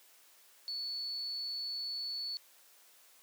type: tone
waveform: sine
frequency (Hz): 4435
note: C#8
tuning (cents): 0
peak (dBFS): -36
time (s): 0.68-2.37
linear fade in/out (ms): 0
effects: white hiss -62 dBFS RMS until 3.22 s + high-pass 400 Hz 12 dB/octave